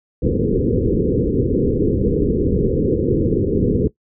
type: low-pass noise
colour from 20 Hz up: white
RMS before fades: -17 dBFS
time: 0.22-3.88 s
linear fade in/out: 10 ms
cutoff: 490 Hz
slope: 96 dB/octave
effects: noise-tail reverb RT60 0.1 s tail -18 dB re dry